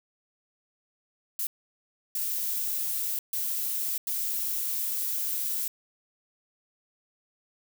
violet noise bursts at uneven times, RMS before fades -30 dBFS, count 4, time 1.39-1.47 / 2.15-3.19 / 3.33-3.98 / 4.07-5.68 s, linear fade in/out 2 ms, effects none

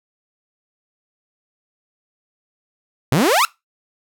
sawtooth exponential sweep, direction up, 117 to 1396.9 Hz, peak -9 dBFS, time 3.12-3.45 s, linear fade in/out 0 ms, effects noise-tail reverb RT60 0.2 s tail -21 dB re dry

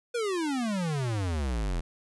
square exponential sweep, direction down, 493.9 to 39.83 Hz, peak -28 dBFS, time 0.14-1.81 s, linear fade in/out 10 ms, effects resampled to 24000 Hz

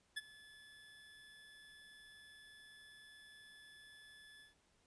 25% pulse tone with ADSR envelope, 1725 Hz, A6, 35 cents flat, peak -34 dBFS, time 0.16-4.55 s, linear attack 15 ms, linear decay 28 ms, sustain -20 dB, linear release 140 ms, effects pink hiss -75 dBFS RMS until 4.86 s + resampled to 22050 Hz

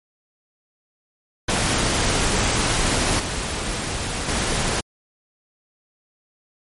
pink noise with level steps, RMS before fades -20 / -26 / -22 dBFS, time 1.48-4.81 s, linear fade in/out 10 ms, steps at 3.19 / 4.28 s, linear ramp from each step 10 ms, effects MP3 48 kbps

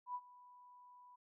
sine tone with ADSR envelope, 987.8 Hz, B5, in tune, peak -38 dBFS, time 0.06-1.16 s, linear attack 87 ms, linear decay 53 ms, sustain -20 dB, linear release 9 ms, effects none

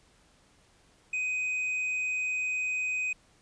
sine tone with tanh clipping, 2506 Hz, D#7, 12 cents sharp, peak -29 dBFS, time 1.13-3.13 s, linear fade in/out 5 ms, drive 4 dB, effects pink hiss -63 dBFS RMS until 3.41 s + resampled to 22050 Hz

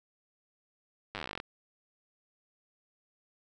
slowing click train, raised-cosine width 0.3 ms, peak -21 dBFS, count 17, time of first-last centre 1.15-1.401 s, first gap 9 ms, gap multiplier 1.07, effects none

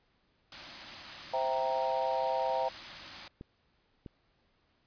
white band-stop noise, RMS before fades -43 dBFS, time 0.52-3.28 s, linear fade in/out 2 ms, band 370 to 520 Hz, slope 96 dB/octave
sine chord, C dominant seventh, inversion none, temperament equal, 523.3 / 659.3 / 784 / 932.3 Hz, C5 / E5 / G5 / Bb5, 0 / 0 / 0 / 0 cents, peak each -34 dBFS, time 1.33-2.69 s, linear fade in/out 10 ms
clicks, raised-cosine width 3 ms, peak -31 dBFS, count 2, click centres 3.411 / 4.062 s
effects pink hiss -72 dBFS RMS until 4.86 s + resampled to 11025 Hz

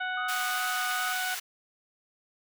harmonic tone, 740 Hz, F#5, in tune, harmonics 1 / 2 / 3 / 4 / 5, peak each -35 / -31 / -42 / -43 / -45 dBFS, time 0-1.35 s, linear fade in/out 10 ms
sine tone with vibrato, 1244.5 Hz, D#6, in tune, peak -34 dBFS, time 0.17-1.13 s, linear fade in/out 5 ms, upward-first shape triangle, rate 2.5 Hz, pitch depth 21 cents each way
pink high-pass noise, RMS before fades -36 dBFS, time 0.28-1.4 s, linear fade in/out 10 ms, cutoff 1700 Hz, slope 12 dB/octave
effects none

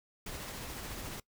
pink noise with tremolo, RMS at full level -41 dBFS, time 0.26-1.2 s, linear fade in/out 5 ms, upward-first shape triangle, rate 14 Hz, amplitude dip 30%, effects noise-tail reverb RT60 0.1 s tail -21 dB re dry

